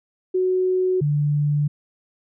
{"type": "tone pair in turn", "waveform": "sine", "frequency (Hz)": [370, 146.83], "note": ["F#4", "D3"], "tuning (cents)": [0, 0], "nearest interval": "octave + major third", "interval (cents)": 1600, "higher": "first", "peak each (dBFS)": -17, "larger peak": "neither", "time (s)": [[0.34, 1.01], [1.01, 1.68]], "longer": "neither", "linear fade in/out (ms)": 10, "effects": []}